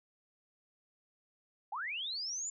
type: linear sweep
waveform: sine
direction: up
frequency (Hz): 737 to 7220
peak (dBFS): -36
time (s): 1.72-2.5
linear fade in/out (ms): 5
effects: none